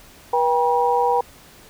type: tone cluster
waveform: sine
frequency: 483.9 / 793 / 960 Hz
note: B4 / G5 / B5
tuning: -35 / +20 / -49 cents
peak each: -20 dBFS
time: 0.33-1.21 s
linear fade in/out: 5 ms
effects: pink hiss -47 dBFS RMS until 1.69 s